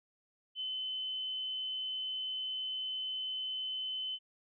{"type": "tone", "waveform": "sine", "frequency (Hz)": 3043, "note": "F#7", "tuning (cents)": 48, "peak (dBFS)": -35, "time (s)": [0.55, 4.19], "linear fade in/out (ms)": 50, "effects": []}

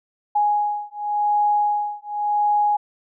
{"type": "beating tone pair", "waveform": "sine", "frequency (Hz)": [830.6, 831.5], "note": ["G#5", "G#5"], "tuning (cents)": [0, 2], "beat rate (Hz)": 0.9, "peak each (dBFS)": -21, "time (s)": [0.35, 2.77], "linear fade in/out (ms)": 10, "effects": []}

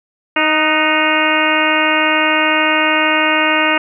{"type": "harmonic tone with a mistuned harmonic", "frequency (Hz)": 311.1, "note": "D#4", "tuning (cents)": 0, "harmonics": [1, 2, 3, 4, 5, 6, 7, 8, 9], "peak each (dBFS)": [-20, -20, -20, -20, -20, -20, -20, -20, -20], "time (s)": [0.36, 3.78], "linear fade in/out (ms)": 5, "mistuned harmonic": 5, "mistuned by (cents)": -52, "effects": []}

